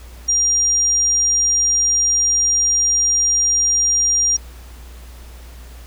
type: tone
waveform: sine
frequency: 5700 Hz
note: F8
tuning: 34 cents sharp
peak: -13 dBFS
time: 0.28-4.37 s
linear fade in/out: 10 ms
effects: added 60 Hz sine -35 dBFS peak until 5.86 s + pink hiss -45 dBFS RMS until 5.86 s